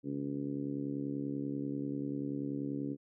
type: harmonic tone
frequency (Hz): 70.3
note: C#2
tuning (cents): +25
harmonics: 2 / 3 / 4 / 5 / 6 / 7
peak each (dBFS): -42 / -44 / -36 / -45 / -47 / -50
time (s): 0.03-2.97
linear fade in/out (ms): 50
effects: none